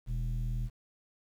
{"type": "tone with low-pass filter", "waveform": "square", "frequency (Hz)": 40.26, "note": "E1", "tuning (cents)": -40, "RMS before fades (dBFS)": -33, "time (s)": [0.06, 0.7], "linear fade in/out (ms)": 50, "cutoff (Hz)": 140, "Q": 2.5, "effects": ["10-bit"]}